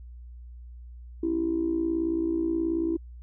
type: tone with amplitude modulation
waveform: sine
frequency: 329.6 Hz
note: E4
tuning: in tune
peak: -20 dBFS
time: 1.23-2.97 s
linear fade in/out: 5 ms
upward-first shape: sine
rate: 58.6 Hz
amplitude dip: 75%
effects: tanh soft clip ceiling -16 dBFS + added 60 Hz sine -41 dBFS peak until 3.22 s